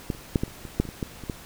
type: clicks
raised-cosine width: 3 ms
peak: -13 / -30 / -7 / -12 / -30 / -24 / -7 / -24 / -23 / -14 / -24 / -15 dBFS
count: 12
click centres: 0.102 / 0.149 / 0.358 / 0.435 / 0.48 / 0.652 / 0.8 / 0.853 / 0.889 / 1.028 / 1.237 / 1.298 s
effects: pink hiss -45 dBFS RMS until 1.45 s